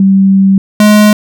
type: tone pair in turn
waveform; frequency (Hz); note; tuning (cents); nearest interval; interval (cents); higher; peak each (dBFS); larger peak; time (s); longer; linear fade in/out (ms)
sine / square; 193.7 / 210.4; G3 / G#3; -20 / +23; minor second; 143; second; -3; neither; 0-0.58 / 0.8-1.13; first; 2
effects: none

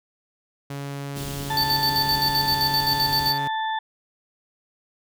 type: tone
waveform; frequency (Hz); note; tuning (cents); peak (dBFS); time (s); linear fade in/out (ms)
sawtooth; 140.5; C#3; +24; -26; 0.7-3.48; 5
type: band-stop noise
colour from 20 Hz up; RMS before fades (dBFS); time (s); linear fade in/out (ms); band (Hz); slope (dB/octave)
pink; -35; 1.15-3.32; 20; 430 to 2600; 96
type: harmonic tone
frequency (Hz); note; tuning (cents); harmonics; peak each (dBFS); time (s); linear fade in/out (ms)
880; A5; 0; 1 / 2 / 4; -24 / -31 / -35; 1.5-3.79; 5
type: tone with tremolo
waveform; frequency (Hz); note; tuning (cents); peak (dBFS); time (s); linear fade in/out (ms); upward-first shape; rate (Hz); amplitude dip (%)
square; 4536; C#8; +39; -20; 1.57-3.38; 2; square; 7.7; 70
effects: none

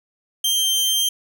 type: tone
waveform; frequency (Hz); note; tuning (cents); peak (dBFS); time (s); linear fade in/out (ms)
sawtooth; 3149; G7; +7; -14; 0.44-1.09; 5
effects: none

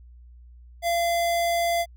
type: tone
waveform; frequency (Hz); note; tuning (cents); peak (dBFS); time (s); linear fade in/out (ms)
square; 684; F5; -36; -22; 0.82-1.86; 50
effects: added 60 Hz sine -45 dBFS peak until 1.96 s

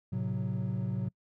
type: chord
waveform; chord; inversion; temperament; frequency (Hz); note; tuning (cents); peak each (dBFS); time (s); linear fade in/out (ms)
triangle; F# diminished; first; equal; 110 / 130.81 / 185; A2 / C3 / F#3; 0 / 0 / 0; -32; 0.12-1.09; 10
effects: noise-tail reverb RT60 0.1 s tail -26 dB re dry + tanh soft clip ceiling -22 dBFS

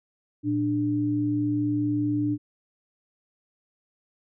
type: tone pair together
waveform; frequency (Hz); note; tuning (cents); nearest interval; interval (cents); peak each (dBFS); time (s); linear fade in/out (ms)
sine; 116.54 / 295.9; A#2 / D4; 0 / +13; octave + major third; 1613; -29 / -23; 0.43-2.38; 50
effects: none

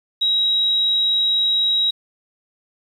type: tone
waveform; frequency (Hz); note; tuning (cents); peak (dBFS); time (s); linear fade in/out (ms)
sine; 3836; A#7; +49; -15; 0.21-1.91; 10
effects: 8-bit

